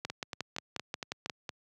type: two click trains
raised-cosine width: 0.2 ms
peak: -17 / -19 dBFS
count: 8 / 7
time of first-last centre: 0.05-1.298 / 0.1-1.492 s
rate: 5.61 / 4.31 Hz
effects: high-pass 100 Hz 12 dB/octave